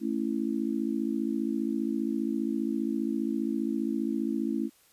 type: chord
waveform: sine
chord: A major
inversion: none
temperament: just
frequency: 220 / 275 / 330 Hz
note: A3 / C#4 / E4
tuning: 0 / -14 / +2 cents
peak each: -31 / -31 / -32 dBFS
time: 0-4.7 s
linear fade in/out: 50 ms
effects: white hiss -62 dBFS RMS until 4.92 s + resampled to 32000 Hz